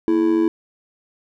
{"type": "tone with amplitude modulation", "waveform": "triangle", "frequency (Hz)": 330, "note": "E4", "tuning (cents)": 2, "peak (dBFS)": -9, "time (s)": [0.08, 0.48], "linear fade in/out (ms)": 0, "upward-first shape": "sine", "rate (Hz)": 94.1, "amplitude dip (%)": 75, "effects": []}